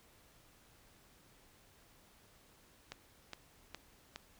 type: click train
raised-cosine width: 0.2 ms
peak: -26 dBFS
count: 4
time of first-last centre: 2.92-4.16 s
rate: 2.42 Hz
effects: pink hiss -65 dBFS RMS until 4.39 s